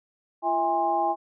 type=tone cluster; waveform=sine; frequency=342.2 / 651 / 815 / 1053 Hz; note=F4 / E5 / G#5 / C6; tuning=-35 / -22 / -33 / +11 cents; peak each=-31 / -29 / -23 / -31 dBFS; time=0.42-1.16 s; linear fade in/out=50 ms; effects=none